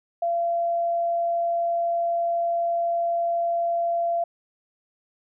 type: tone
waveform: sine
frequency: 683 Hz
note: F5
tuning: 39 cents flat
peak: -21 dBFS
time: 0.22-4.24 s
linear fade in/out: 5 ms
effects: none